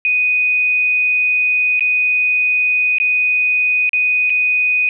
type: tone with dropouts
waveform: sine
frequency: 2489 Hz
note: D#7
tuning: in tune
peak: -12 dBFS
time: 0.05-4.89 s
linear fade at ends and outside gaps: 1 ms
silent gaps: 1.795-1.807 / 2.984-3 / 3.893-3.932 / 4.297-4.302 s
effects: none